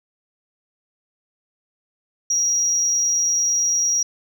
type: tone with amplitude modulation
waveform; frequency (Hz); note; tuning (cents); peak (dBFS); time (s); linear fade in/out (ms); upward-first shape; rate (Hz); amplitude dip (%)
sine; 5710; F8; +37; -13; 2.3-4.03; 5; sine; 171; 55
effects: tanh soft clip ceiling -12 dBFS